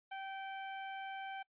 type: tone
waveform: sawtooth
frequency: 776 Hz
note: G5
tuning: 18 cents flat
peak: -38 dBFS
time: 0.11-1.43 s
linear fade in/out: 10 ms
effects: noise-tail reverb RT60 0.1 s tail -24 dB re dry + resampled to 8000 Hz